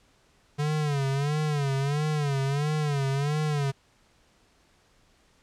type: tone with vibrato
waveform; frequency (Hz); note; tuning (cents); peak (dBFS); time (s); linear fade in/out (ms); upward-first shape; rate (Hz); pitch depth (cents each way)
square; 144.3; D3; -30; -25; 0.58-3.72; 20; sine; 1.5; 110
effects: pink hiss -63 dBFS RMS until 5.42 s + low-pass 8000 Hz 12 dB/octave